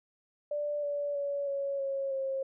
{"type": "tone with pitch steps", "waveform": "sine", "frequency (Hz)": [587.3, 576.9, 566.6, 556.6, 546.7, 537], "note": ["D5", "D5", "C#5", "C#5", "C#5", "C5"], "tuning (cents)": [0, -31, 38, 7, -24, 45], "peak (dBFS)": -30, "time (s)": [0.51, 2.43], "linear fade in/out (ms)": 5, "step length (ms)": 320, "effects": []}